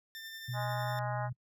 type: tone with tremolo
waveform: 20% pulse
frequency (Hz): 1791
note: A6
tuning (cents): +30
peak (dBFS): -37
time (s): 0.15-0.99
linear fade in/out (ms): 0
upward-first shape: triangle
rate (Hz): 11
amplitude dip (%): 35
type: tone with pitch glide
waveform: sine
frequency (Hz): 123.47 to 124.83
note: B2 to B2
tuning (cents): 0 to +19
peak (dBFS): -35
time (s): 0.48-1.33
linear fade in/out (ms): 10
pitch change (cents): +19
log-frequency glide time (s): 0.85-0.99
type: harmonic tone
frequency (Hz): 207.7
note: G#3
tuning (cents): 0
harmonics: 3 / 4 / 5 / 6 / 7 / 8 / 9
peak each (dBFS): -40 / -38 / -44 / -46 / -45 / -50 / -50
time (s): 0.53-1.3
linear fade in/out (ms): 50
effects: noise-tail reverb RT60 0.1 s tail -25 dB re dry